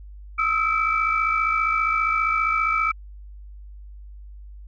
sine tone cluster, 1272 / 1327 / 2314 Hz, D#6 / E6 / D7, +38 / +11 / -26 cents, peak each -23 dBFS, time 0.38-2.92 s, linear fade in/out 10 ms, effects tanh soft clip ceiling -9 dBFS + added 50 Hz sine -38 dBFS peak until 4.67 s

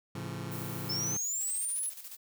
sawtooth chord, A augmented, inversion none, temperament just, 110 / 137.5 / 171.88 Hz, A2 / C#3 / E#3, 0 / -14 / -27 cents, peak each -37 dBFS, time 0.15-1.17 s, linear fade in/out 5 ms
violet noise, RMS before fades -44 dBFS, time 0.51-1.66 s, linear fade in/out 10 ms
sine exponential sweep, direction up, 5220 to 10750 Hz, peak -31 dBFS, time 0.89-1.9 s, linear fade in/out 10 ms
blue noise with tremolo, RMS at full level -44 dBFS, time 1.4-2.17 s, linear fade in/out 10 ms, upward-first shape square, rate 14 Hz, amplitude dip 55%
effects none

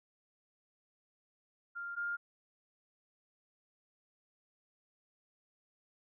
sine tone pair in turn, 1396.9 / 1405.8 Hz, F6 / F6, 0 / +11 cents, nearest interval unison, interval 11 cents, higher second, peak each -39 / -34 dBFS, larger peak second, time 1.75-1.96 / 1.96-2.17 s, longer neither, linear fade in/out 20 ms, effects none

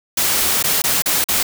white noise with dropouts, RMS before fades -17 dBFS, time 0.17-1.43 s, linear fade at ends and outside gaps 5 ms, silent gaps 0.627-0.639 / 0.82-0.839 / 1.022-1.058 / 1.242-1.286 s, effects none

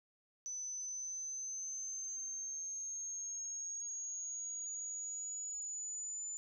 sine linear sweep, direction up, 6010 to 7040 Hz, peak -40 dBFS, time 0.46-6.37 s, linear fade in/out 0 ms, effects none

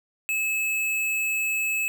square tone, 2595 Hz, E7, 28 cents flat, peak -24 dBFS, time 0.29-1.88 s, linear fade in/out 0 ms, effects none

